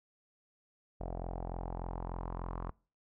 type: tone with low-pass filter sweep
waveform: sawtooth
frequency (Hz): 43.4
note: F1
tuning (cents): -10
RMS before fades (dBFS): -40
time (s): 1-2.71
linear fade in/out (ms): 10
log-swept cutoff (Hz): 690 to 1100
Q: 3.8
effects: noise-tail reverb RT60 0.4 s tail -25 dB re dry